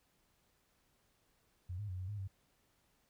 sine tone with pitch steps, 89.7 / 104 / 91.5 / 92.5 / 103.8 / 96.6 Hz, F2 / G#2 / F#2 / F#2 / G#2 / G2, +47 / +3 / -19 / 0 / 0 / -25 cents, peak -39 dBFS, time 1.69-2.278 s, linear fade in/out 10 ms, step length 98 ms, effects pink hiss -75 dBFS RMS until 3.09 s

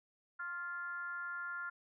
sine tone with frequency modulation, 1396.9 Hz, F6, in tune, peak -39 dBFS, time 0.39-1.7 s, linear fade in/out 10 ms, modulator 334 Hz, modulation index 0.6, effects none

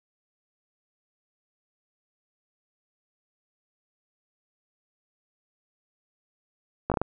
slowing click train, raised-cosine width 1 ms, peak -11 dBFS, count 5, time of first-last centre 6.9-7.016 s, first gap 17 ms, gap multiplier 1.37, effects none

